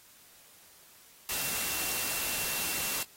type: tone in noise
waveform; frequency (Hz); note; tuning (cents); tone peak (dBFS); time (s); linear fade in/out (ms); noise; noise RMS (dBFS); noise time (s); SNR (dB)
sine; 2716; F7; -49; -42; 1.29-3.03; 2; white; -33; 1.29-3.03; -12
effects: white hiss -57 dBFS RMS until 3.16 s + AAC 48 kbps